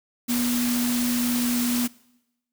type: tone in noise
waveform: sine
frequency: 242.7 Hz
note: B3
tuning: 30 cents flat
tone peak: -22 dBFS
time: 0.28-1.88 s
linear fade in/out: 20 ms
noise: white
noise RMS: -29 dBFS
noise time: 0.28-1.88 s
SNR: +4 dB
effects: noise-tail reverb RT60 0.9 s tail -22 dB re dry